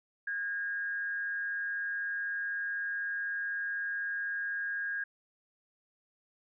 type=tone with frequency modulation; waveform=sine; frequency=1628 Hz; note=G#6; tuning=35 cents flat; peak=-32 dBFS; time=0.27-5.04 s; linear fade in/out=5 ms; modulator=156 Hz; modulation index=0.33; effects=none